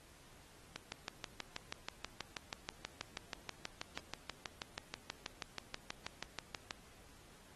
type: click train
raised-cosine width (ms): 0.2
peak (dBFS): -23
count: 38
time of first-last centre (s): 0.76-6.709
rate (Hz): 6.22
effects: pink hiss -62 dBFS RMS until 7.55 s + AAC 32 kbps